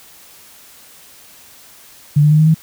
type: tone with pitch steps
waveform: sine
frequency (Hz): 146.83 / 149.92 / 153.07 / 156.28 / 159.57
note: D3 / D3 / D#3 / D#3 / D#3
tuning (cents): 0 / +36 / -28 / +8 / +44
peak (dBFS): -7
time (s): 2.16-2.545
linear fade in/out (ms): 10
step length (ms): 77
effects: white hiss -43 dBFS RMS until 2.62 s